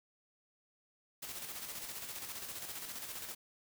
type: noise with tremolo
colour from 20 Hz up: white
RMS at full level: -43 dBFS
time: 1.22-3.35 s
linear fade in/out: 10 ms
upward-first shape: square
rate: 15 Hz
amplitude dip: 40%
effects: none